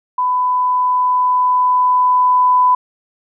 sine tone with level ramp, 1000 Hz, B5, 21 cents sharp, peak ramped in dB -13 to -8 dBFS, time 0.18-2.75 s, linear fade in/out 5 ms, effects none

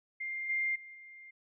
sine tone with level steps, 2107 Hz, C7, 12 cents sharp, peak -35 / -29 / -47 / -49 dBFS, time 0.2-1.31 s, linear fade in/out 10 ms, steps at 0.49 / 0.75 / 0.94 s, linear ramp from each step 10 ms, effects none

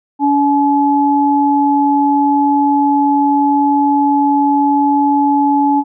sine tone pair together, 284.5 / 854.3 Hz, C#4 / G#5, +45 / +49 cents, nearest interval octave + perfect fifth, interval 1904 cents, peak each -12 dBFS, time 0.19-5.84 s, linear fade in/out 50 ms, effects none

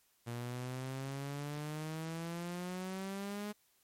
sawtooth exponential sweep, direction up, 117.6 to 209.9 Hz, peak -35 dBFS, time 0.26-3.53 s, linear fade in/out 20 ms, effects white hiss -72 dBFS RMS until 3.83 s + MP3 64 kbps

